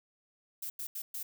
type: noise bursts at uneven times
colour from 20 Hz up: violet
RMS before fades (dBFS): -39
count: 4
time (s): 0.62-0.7 / 0.79-0.87 / 0.95-1.02 / 1.14-1.23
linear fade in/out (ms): 5
effects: none